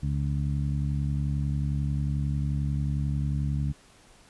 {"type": "harmonic tone", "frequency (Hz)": 71.2, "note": "C#2", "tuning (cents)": 47, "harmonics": [1, 2, 3, 4], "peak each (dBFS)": [-29, -27, -36, -41], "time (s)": [0.02, 3.73], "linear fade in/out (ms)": 20, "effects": ["pink hiss -56 dBFS RMS until 4.29 s", "resampled to 24000 Hz"]}